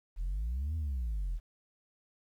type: exponential two-way sweep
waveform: sine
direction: up then down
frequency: 38.89 to 82.2 to 38.89 Hz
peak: -29 dBFS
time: 0.16-1.4 s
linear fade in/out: 50 ms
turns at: 0.76 s
effects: tanh soft clip ceiling -30 dBFS + 11-bit